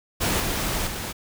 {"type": "noise with level steps", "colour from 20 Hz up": "pink", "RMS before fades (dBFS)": [-23, -26, -31], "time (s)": [0.2, 1.13], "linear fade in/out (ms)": 20, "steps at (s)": [0.4, 0.87], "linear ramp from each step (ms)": 2, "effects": []}